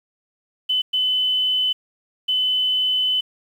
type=tone bursts at uneven times; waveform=sine; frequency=3021 Hz; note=F#7; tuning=35 cents sharp; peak=-17 dBFS; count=3; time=0.69-0.82 / 0.93-1.73 / 2.28-3.21 s; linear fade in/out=10 ms; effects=8-bit